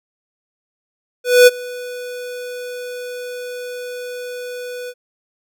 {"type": "tone with ADSR envelope", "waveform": "square", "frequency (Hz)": 493.9, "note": "B4", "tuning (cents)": 0, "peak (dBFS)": -4, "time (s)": [1.24, 4.94], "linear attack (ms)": 230, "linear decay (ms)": 27, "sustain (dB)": -23, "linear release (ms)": 52, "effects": []}